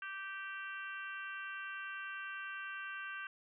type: harmonic tone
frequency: 390 Hz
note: G4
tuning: 9 cents flat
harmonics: 3 / 4 / 5 / 6 / 7 / 8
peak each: -49 / -43 / -55 / -56 / -50 / -59 dBFS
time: 0.02-3.27 s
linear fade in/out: 2 ms
effects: none